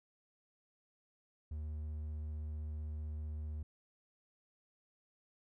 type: tone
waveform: triangle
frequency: 76.3 Hz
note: D#2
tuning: 33 cents flat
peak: -37 dBFS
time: 1.51-3.63 s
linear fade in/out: 5 ms
effects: none

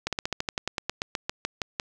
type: slowing click train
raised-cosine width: 0.2 ms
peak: -10 dBFS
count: 17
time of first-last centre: 0.07-1.798 s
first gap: 57 ms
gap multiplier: 1.08
effects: none

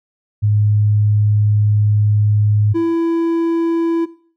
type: tone pair in turn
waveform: sine / triangle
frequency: 104.9 / 333 Hz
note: G#2 / E4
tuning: +18 / +18 cents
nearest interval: octave + minor sixth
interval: 2000 cents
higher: second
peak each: -11 dBFS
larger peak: neither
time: 0.42-2.74 / 2.74-4.06 s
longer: first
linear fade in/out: 20 ms
effects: noise-tail reverb RT60 0.5 s tail -18 dB re dry

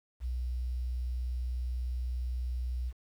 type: tone with quantisation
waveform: sine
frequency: 61.74 Hz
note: B1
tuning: in tune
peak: -31 dBFS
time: 0.2-2.93 s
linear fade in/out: 50 ms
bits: 10
effects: none

